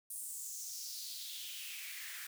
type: noise with high-pass filter sweep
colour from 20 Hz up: white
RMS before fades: -45 dBFS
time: 0.1-2.27 s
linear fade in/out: 5 ms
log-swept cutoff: 9600 to 1600 Hz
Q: 3.4
effects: none